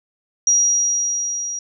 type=tone with level ramp; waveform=sine; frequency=5740 Hz; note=F8; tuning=47 cents sharp; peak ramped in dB=-11 to -24 dBFS; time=0.47-1.59 s; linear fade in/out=2 ms; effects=none